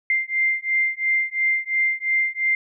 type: beating tone pair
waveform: sine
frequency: 2093 / 2095.9 Hz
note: C7 / C7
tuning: 0 / +2 cents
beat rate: 2.9 Hz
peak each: -22 dBFS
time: 0.1-2.55 s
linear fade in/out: 2 ms
effects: none